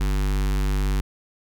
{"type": "tone with notch filter", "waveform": "square", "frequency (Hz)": 49, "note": "G1", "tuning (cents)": 0, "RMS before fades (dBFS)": -22, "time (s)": [0, 1.01], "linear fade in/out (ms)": 10, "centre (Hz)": 600, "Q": 1.6, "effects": []}